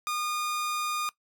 sawtooth tone, 1220 Hz, D#6, 34 cents flat, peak -25 dBFS, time 0.07-1.09 s, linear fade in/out 0 ms, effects noise-tail reverb RT60 0.1 s tail -18 dB re dry

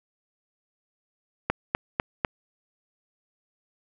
click train, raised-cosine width 0.5 ms, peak -7 dBFS, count 4, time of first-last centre 1.5-2.248 s, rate 4.01 Hz, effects none

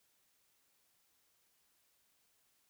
silence, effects white hiss -75 dBFS RMS until 2.69 s

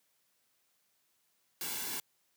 white noise with comb filter, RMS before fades -38 dBFS, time 1.61-2 s, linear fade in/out 2 ms, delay 1.6 ms, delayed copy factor -0.65, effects white hiss -75 dBFS RMS until 2.36 s + high-pass 100 Hz 12 dB/octave

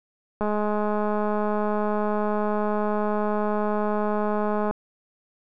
click train, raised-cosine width 1 ms, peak -13 dBFS, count 904, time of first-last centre 0.41-4.71 s, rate 210 Hz, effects none

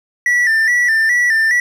triangle tone with vibrato, 1864.7 Hz, A#6, in tune, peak -9 dBFS, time 0.26-1.6 s, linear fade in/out 2 ms, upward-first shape square, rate 2.4 Hz, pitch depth 74 cents each way, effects none

